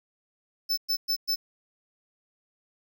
square tone bursts, 5274 Hz, E8, in tune, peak -24 dBFS, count 4, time 0.69-1.36 s, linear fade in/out 20 ms, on 85 ms, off 110 ms, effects 10-bit

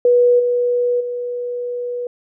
sine tone with level steps, 487.6 Hz, B4, 22 cents flat, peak -9 / -14 / -21 dBFS, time 0.05-2.07 s, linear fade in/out 2 ms, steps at 0.39 / 1 s, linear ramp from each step 10 ms, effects none

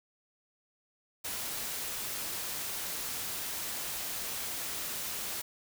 white noise, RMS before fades -37 dBFS, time 1.24-5.42 s, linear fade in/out 10 ms, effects none

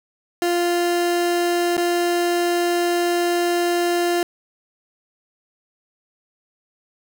30% pulse tone with dropouts, 348.3 Hz, F4, 5 cents flat, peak -15 dBFS, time 0.42-4.23 s, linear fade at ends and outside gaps 1 ms, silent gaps 1.768-1.778 s, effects none

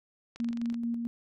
click train, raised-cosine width 0.2 ms, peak -29 dBFS, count 10, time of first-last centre 0.36-0.743 s, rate 23.5 Hz
sine tone with tremolo, 234.3 Hz, A#3, 9 cents sharp, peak -28 dBFS, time 0.4-1.07 s, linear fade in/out 0 ms, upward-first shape square, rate 4.6 Hz, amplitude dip 30%
effects none

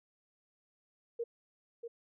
sine tone with echo, 467.6 Hz, A#4, 5 cents sharp, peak -33 dBFS, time 1.19-1.24 s, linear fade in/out 10 ms, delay 640 ms, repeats 1, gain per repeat -7 dB, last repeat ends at 1.88 s, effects none

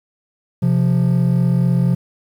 triangle tone pair together, 130.67 / 174.61 Hz, C3 / F3, -2 / 0 cents, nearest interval perfect fourth, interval 502 cents, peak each -13 dBFS, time 0.62-1.95 s, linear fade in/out 10 ms, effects tanh soft clip ceiling -4 dBFS + 8-bit

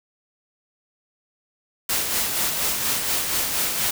white noise with tremolo, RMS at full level -22 dBFS, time 1.89-3.91 s, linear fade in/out 5 ms, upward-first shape sine, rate 4.2 Hz, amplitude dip 40%, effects none

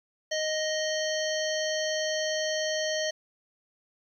harmonic tone, 622.3 Hz, D#5, in tune, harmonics 1 / 3 / 5 / 7 / 9 / 10, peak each -29 / -34 / -36 / -37 / -39 / -39 dBFS, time 0.31-3.11 s, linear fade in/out 10 ms, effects 10-bit

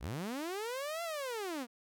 sawtooth linear two-way sweep, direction up then down, 45.16 to 690 to 224.8 Hz, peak -33 dBFS, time 0-1.67 s, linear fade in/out 50 ms, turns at 1.03 s, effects none

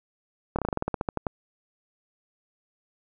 slowing click train, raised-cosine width 1 ms, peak -12 dBFS, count 14, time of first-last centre 0.56-1.268 s, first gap 27 ms, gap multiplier 1.11, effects none

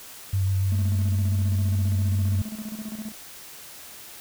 sine tone with vibrato, 96 Hz, G2, 36 cents flat, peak -20 dBFS, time 0.33-2.42 s, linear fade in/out 5 ms, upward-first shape triangle, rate 7.2 Hz, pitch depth 28 cents each way
triangle tone with tremolo, 216 Hz, A3, 32 cents flat, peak -28 dBFS, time 0.72-3.12 s, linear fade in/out 0 ms, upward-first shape square, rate 15 Hz, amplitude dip 70%
effects white hiss -43 dBFS RMS until 4.2 s

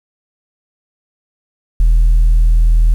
sine tone, 40.36 Hz, E1, 36 cents flat, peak -4 dBFS, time 1.8-2.94 s, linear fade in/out 0 ms, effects tanh soft clip ceiling -5 dBFS + 7-bit

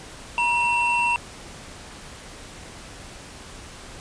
triangle tone pair together, 956 / 2704 Hz, A#5 / E7, +43 / +43 cents, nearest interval octave + tritone, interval 1800 cents, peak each -20 dBFS, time 0.38-1.16 s, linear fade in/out 0 ms, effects pink hiss -41 dBFS RMS until 4 s + resampled to 22050 Hz

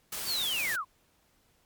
white noise, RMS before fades -36 dBFS, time 0.12-0.76 s, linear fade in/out 5 ms
sine linear sweep, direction down, 4699 to 987.8 Hz, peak -29 dBFS, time 0.25-0.85 s, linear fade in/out 50 ms
effects pink hiss -68 dBFS RMS until 1.65 s + MP3 96 kbps

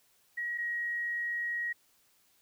sine tone pair in turn, 1905 / 1895.7 Hz, A#6 / A#6, +37 / +29 cents, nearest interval unison, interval 8 cents, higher first, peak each -32 / -31 dBFS, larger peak second, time 0.37-0.58 / 0.58-1.73 s, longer second, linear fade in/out 10 ms, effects white hiss -68 dBFS RMS until 2.41 s

